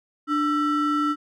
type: ring-modulated tone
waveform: triangle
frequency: 815 Hz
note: G#5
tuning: 33 cents flat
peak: -15 dBFS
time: 0.27-1.16 s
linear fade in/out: 50 ms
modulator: 519 Hz
effects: none